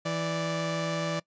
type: tone pair together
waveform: sawtooth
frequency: 164.3 / 585.5 Hz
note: E3 / D5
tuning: -5 / -5 cents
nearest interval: octave + minor seventh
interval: 2200 cents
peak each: -27 dBFS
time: 0.05-1.2 s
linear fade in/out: 10 ms
effects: noise-tail reverb RT60 0.1 s tail -22 dB re dry + resampled to 16000 Hz